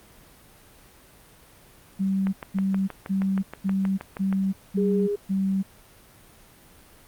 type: tone bursts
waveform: sine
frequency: 192.8 Hz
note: G3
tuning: 28 cents flat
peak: -21 dBFS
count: 7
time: 1.99-5.63 s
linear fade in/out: 20 ms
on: 340 ms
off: 210 ms
type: click train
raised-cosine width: 0.5 ms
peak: -19 dBFS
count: 14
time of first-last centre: 2.27-4.327 s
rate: 6.32 Hz
type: tone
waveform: sine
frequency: 409 Hz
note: G#4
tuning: 26 cents flat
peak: -23 dBFS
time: 4.77-5.16 s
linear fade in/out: 10 ms
effects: pink hiss -52 dBFS RMS until 7.07 s + Opus 32 kbps